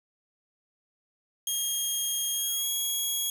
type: tone with pitch glide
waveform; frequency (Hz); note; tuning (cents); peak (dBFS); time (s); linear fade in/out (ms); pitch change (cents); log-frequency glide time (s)
10% pulse; 3246 to 3314; G#7 to G#7; -40 to -4; -20; 1.47-3.3; 2; +36; 2.33-2.67
effects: 8-bit